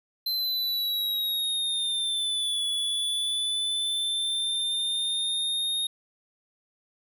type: exponential two-way sweep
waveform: square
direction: down then up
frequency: 4100 to 3412 to 3716 Hz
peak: -26 dBFS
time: 0.26-5.87 s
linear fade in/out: 5 ms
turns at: 2.65 s
effects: none